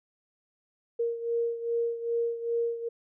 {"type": "beating tone pair", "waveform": "sine", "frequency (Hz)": [466.2, 468.7], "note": ["A#4", "A#4"], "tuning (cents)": [0, 9], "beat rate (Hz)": 2.5, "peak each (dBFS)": [-28, -33], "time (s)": [0.99, 2.89], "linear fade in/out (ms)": 10, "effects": []}